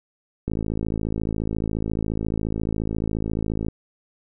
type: click train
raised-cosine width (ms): 3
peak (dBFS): -13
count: 175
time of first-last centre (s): 0.48-3.684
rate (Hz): 54.3
effects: none